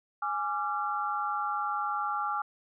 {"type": "chord", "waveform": "sine", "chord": "D diminished", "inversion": "second", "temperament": "equal with one note detuned", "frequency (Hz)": [830.6, 1174.7, 1370.5], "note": ["Ab5", "D6", "F6"], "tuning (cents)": [0, 0, -33], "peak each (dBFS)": -33, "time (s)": [0.22, 2.42], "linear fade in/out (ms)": 5, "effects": []}